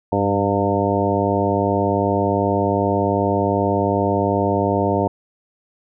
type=harmonic tone with a mistuned harmonic; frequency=100 Hz; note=G2; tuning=35 cents sharp; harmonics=1 / 2 / 3 / 4 / 5 / 6 / 7 / 9; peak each=-24 / -24 / -24 / -24 / -24 / -24 / -24 / -24 dBFS; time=0.12-5.08 s; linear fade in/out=5 ms; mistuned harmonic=1; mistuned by=-46 cents; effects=none